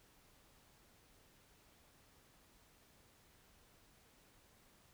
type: silence
effects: pink hiss -68 dBFS RMS until 4.93 s